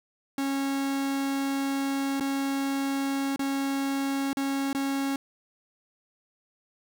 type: tone with dropouts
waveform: 45% pulse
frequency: 274.4 Hz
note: C#4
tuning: 17 cents flat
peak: -26 dBFS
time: 0.38-5.16 s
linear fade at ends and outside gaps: 2 ms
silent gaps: 2.199-2.207 / 3.361-3.393 / 4.331-4.37 / 4.73-4.748 s
effects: none